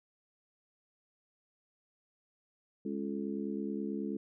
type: harmonic tone with a mistuned harmonic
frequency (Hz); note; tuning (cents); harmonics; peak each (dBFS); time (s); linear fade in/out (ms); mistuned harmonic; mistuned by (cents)
69.3; C#2; 0; 3 / 4 / 5 / 6; -37 / -39 / -41 / -43; 2.85-4.17; 5; 6; +68
effects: none